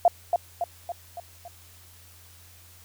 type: tone with echo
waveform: sine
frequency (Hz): 694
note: F5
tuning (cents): -11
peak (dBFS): -13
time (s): 0.05-0.08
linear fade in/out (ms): 2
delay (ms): 280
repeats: 5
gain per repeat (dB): -5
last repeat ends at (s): 1.48
effects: added 87 Hz sine -53 dBFS peak until 2.84 s + white hiss -53 dBFS RMS until 2.84 s